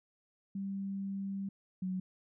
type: tone pair in turn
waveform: sine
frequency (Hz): 196 / 185.72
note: G3 / F#3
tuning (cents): 0 / +7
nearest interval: minor second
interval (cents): 93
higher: first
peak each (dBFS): -35 / -33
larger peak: second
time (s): 0.55-1.49 / 1.82-2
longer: first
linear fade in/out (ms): 5
effects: none